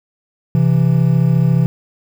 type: tone pair together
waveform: triangle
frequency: 132 / 166.31 Hz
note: C3 / E3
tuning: +16 / +16 cents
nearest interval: major third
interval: 400 cents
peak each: -11 dBFS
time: 0.55-1.66 s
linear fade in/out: 0 ms
effects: 7-bit